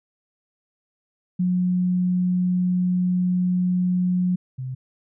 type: tone pair in turn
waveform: sine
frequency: 180.8 / 129.37 Hz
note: F#3 / C3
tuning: -40 / -19 cents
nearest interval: tritone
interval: 579 cents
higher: first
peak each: -18 / -27 dBFS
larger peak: first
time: 1.39-4.36 / 4.58-4.75 s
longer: first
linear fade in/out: 10 ms
effects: none